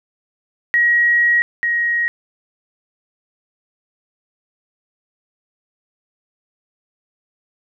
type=tone pair in turn; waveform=sine; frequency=1900 / 1888 Hz; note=A#6 / A#6; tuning=+33 / +22 cents; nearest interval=unison; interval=11 cents; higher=first; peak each=-11 / -15 dBFS; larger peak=first; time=0.74-1.42 / 1.63-2.08 s; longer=first; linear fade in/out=0 ms; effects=none